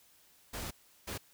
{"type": "noise bursts at uneven times", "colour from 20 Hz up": "pink", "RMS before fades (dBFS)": -40, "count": 2, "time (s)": [[0.53, 0.71], [1.07, 1.18]], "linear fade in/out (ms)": 10, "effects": ["white hiss -64 dBFS RMS until 1.33 s"]}